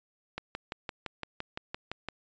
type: click train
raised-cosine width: 0.3 ms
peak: -19 dBFS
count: 11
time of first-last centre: 0.38-2.086 s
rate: 5.86 Hz
effects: resampled to 16000 Hz